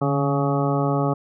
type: harmonic tone with a mistuned harmonic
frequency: 140 Hz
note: C#3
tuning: 18 cents sharp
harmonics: 1 / 2 / 3 / 4 / 5 / 6 / 8 / 9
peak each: -22 / -25 / -27 / -28 / -29 / -30 / -31 / -32 dBFS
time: 0.01-1.14 s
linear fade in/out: 10 ms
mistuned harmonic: 1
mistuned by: +58 cents
effects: none